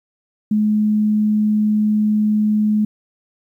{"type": "tone", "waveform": "sine", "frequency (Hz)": 212.3, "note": "G#3", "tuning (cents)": 38, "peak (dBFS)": -13, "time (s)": [0.51, 2.85], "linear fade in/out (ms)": 5, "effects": ["9-bit"]}